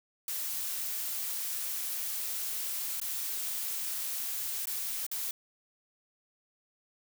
blue noise with dropouts, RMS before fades -35 dBFS, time 0.28-5.31 s, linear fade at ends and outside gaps 2 ms, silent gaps 3.001-3.015 / 4.656-4.671 / 5.066-5.114 s, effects none

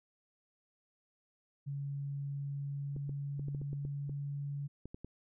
sine tone with pitch glide, 140.7 to 142.17 Hz, C#3 to C#3, +26 to +44 cents, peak -36 dBFS, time 1.66-4.68 s, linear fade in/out 20 ms, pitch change +18 cents, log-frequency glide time 2.3-4.4 s
clicks, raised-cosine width 3 ms, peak -32 dBFS, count 12, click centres 2.964 / 3.094 / 3.395 / 3.484 / 3.548 / 3.616 / 3.731 / 3.851 / 4.095 / 4.856 / 4.945 / 5.046 s
effects none

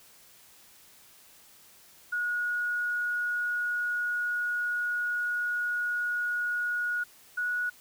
sine tone pair in turn, 1450 / 1463.5 Hz, F#6 / F#6, -35 / -19 cents, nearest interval unison, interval 16 cents, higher second, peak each -27 dBFS, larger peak neither, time 2.12-7.04 / 7.37-7.7 s, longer first, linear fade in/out 10 ms, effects white hiss -56 dBFS RMS until 7.8 s

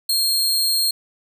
sawtooth tone, 4233 Hz, C8, 19 cents sharp, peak -14 dBFS, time 0.09-0.91 s, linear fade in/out 5 ms, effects none

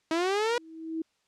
sawtooth linear sweep, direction up, 315.5 to 489 Hz, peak -21 dBFS, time 0.11-0.58 s, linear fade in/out 2 ms
sine tone with exponential growth, 322.9 Hz, E4, 36 cents flat, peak -27 dBFS, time 0.28-1.02 s, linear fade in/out 5 ms, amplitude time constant 160 ms
effects white hiss -72 dBFS RMS until 1.27 s + low-pass 6000 Hz 12 dB/octave

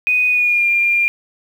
sine tone with pitch glide, 2489 to 2397 Hz, D#7 to D7, 0 to +35 cents, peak -12 dBFS, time 0.07-1.08 s, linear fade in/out 0 ms, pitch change -65 cents, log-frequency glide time 0.28-0.66 s, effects 7-bit

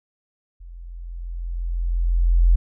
sine tone with level ramp, 42.92 Hz, F1, 29 cents flat, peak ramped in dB -37 to -10 dBFS, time 0.6-2.56 s, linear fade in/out 10 ms, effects none

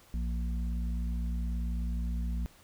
harmonic tone, 58.9 Hz, A#1, 19 cents sharp, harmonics 1 / 3 / 4, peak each -30 / -40 / -44 dBFS, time 0.14-2.46 s, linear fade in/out 0 ms, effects pink hiss -59 dBFS RMS until 2.63 s

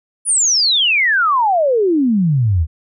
sine exponential sweep, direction down, 10080 to 73.42 Hz, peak -11 dBFS, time 0.25-2.67 s, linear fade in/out 50 ms, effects none

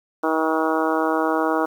harmonic tone, 159.3 Hz, D#3, 41 cents sharp, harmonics 2 / 3 / 4 / 5 / 6 / 7 / 8 / 9, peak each -23 / -25 / -26 / -27 / -28 / -28 / -29 / -30 dBFS, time 0.23-1.66 s, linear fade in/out 10 ms, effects 8-bit

